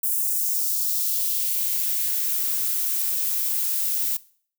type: noise with high-pass filter sweep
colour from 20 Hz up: violet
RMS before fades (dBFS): -24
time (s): 0.03-4.17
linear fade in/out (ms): 5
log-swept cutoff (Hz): 9200 to 250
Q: 1.3
effects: noise-tail reverb RT60 0.5 s tail -20 dB re dry